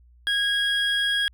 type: tone pair together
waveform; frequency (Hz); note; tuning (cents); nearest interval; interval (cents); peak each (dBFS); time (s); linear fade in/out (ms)
triangle; 1643 / 3297; G#6 / G#7; -19 / -13; octave; 1206; -22; 0.27-1.28; 0
effects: added 60 Hz sine -51 dBFS peak until 1.33 s

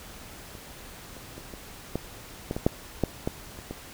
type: clicks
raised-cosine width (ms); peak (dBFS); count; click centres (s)
2; -30 / -30 / -27 / -26 / -14 / -15 / -17 / -6 / -9 / -13 / -29 / -20; 12; 0.552 / 1.167 / 1.38 / 1.538 / 1.956 / 2.511 / 2.565 / 2.665 / 3.037 / 3.275 / 3.589 / 3.71
effects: pink hiss -45 dBFS RMS until 3.93 s

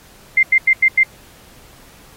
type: tone bursts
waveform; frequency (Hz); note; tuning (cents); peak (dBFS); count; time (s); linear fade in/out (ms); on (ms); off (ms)
sine; 2093; C7; 0; -8; 5; 0.37-1.034; 5; 60; 91
effects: pink hiss -46 dBFS RMS until 2.16 s + AAC 48 kbps

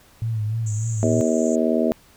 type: tone with vibrato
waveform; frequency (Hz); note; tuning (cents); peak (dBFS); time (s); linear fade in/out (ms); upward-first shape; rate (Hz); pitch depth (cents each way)
sine; 110; A2; 0; -21; 0.22-1.21; 0; sine; 3.4; 67
type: band-pass noise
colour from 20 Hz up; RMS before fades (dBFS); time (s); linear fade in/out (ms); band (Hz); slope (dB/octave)
pink; -38; 0.66-1.56; 10; 6500 to 7600; 96
type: harmonic tone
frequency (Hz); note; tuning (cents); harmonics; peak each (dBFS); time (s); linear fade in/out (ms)
79.8; D#2; +44; 3 / 4 / 5 / 6 / 7 / 8; -21 / -25 / -25 / -28 / -28 / -23; 1.03-1.92; 0
effects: pink hiss -53 dBFS RMS until 2.16 s

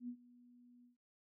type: tone with ADSR envelope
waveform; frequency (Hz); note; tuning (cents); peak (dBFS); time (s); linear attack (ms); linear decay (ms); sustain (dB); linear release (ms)
sine; 243.9; B3; -21; -40; 0-0.97; 83; 76; -21; 130
effects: none

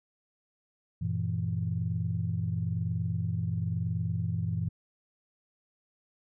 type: chord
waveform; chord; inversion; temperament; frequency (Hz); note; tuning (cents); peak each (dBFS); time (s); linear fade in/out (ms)
sine; E diminished; first; equal with one note detuned; 95.54 / 116.54 / 164.81; G2 / Bb2 / E3; -44 / 0 / 0; -32; 1.01-4.69; 10
effects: tanh soft clip ceiling -18 dBFS

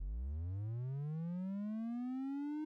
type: linear sweep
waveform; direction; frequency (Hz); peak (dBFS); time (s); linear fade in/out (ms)
triangle; up; 41.23 to 310; -36; 0-2.65; 10
effects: none

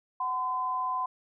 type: tone pair together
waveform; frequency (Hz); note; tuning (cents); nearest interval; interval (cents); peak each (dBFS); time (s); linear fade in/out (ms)
sine; 745 / 1020.8; F#5 / C6; +12 / -43; perfect fourth; 545; -36 / -28; 0.2-1.06; 5
effects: none

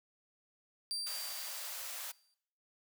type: tone with exponential decay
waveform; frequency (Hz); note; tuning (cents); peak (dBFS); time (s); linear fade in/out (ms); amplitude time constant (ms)
35% pulse; 4699; D8; 0; -33; 0.91-2.34; 0; 310
type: high-pass noise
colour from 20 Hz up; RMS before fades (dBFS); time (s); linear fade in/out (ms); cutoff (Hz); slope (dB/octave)
white; -43; 1.06-2.12; 10; 510; 96
effects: noise-tail reverb RT60 0.7 s tail -24 dB re dry

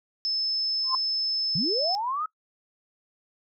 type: tone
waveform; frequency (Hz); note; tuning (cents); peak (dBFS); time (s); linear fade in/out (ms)
sine; 5240; E8; -11; -24; 0.25-1.95; 0
type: tone with exponential growth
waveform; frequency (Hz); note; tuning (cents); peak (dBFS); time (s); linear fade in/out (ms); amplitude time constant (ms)
sine; 1041; C6; -9; -20; 0.83-0.95; 2; 24
type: linear sweep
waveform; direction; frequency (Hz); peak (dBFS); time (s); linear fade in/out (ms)
sine; up; 130.81 to 1300; -26; 1.55-2.26; 5
effects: noise-tail reverb RT60 0.1 s tail -21 dB re dry

